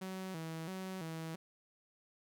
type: tone with vibrato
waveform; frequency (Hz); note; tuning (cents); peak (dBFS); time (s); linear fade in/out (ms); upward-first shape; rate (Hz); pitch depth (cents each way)
sawtooth; 174.61; F3; 0; -37; 0.01-1.36; 10; square; 1.5; 130
effects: none